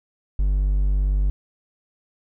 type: tone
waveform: triangle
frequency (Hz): 48.92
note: G1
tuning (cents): -3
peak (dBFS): -15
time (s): 0.39-1.3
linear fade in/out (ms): 0
effects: none